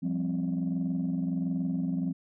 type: chord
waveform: sine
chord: F suspended second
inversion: none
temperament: equal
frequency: 174.61 / 196 / 261.6 Hz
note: F3 / G3 / C4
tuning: 0 / 0 / 0 cents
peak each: -29 / -33 / -30 dBFS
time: 0.02-2.13 s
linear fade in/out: 20 ms
effects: tanh soft clip ceiling -22 dBFS